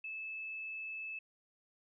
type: tone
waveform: sine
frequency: 2614 Hz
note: E7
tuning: 15 cents flat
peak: -40 dBFS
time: 0.04-1.19 s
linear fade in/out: 5 ms
effects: none